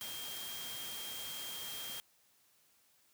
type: tone in noise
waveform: sine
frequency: 3209 Hz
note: G7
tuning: 40 cents sharp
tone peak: -45 dBFS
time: 0.01-2 s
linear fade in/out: 0 ms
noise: white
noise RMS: -45 dBFS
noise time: 0.01-2 s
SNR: -3 dB
effects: white hiss -70 dBFS RMS until 3.13 s + high-pass 60 Hz 12 dB/octave